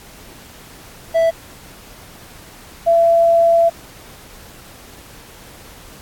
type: tone pair in turn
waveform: triangle / sine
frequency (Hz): 659.3 / 672.4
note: E5 / E5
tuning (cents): 0 / +34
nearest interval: unison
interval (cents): 34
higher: second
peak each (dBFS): -9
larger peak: neither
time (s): 1.14-1.31 / 2.86-3.7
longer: second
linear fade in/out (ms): 20
effects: pink hiss -41 dBFS RMS until 6.01 s + AAC 64 kbps